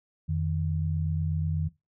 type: tone pair together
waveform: sine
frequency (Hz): 87.31 / 155.57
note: F2 / D#3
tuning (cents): 0 / 0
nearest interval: minor seventh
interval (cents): 1000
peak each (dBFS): -28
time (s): 0.28-1.69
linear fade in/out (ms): 20
effects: noise-tail reverb RT60 0.2 s tail -17 dB re dry